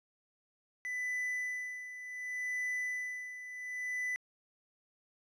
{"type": "tone with tremolo", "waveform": "triangle", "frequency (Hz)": 1995, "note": "B6", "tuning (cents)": 17, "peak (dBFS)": -31, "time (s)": [0.85, 4.16], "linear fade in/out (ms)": 0, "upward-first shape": "sine", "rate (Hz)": 0.68, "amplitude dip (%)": 70, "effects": ["resampled to 32000 Hz"]}